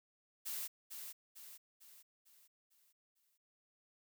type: noise with echo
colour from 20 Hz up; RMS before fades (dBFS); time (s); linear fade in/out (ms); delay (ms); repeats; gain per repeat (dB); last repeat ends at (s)
blue; -42; 0.45-0.68; 20; 450; 6; -6; 3.38
effects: none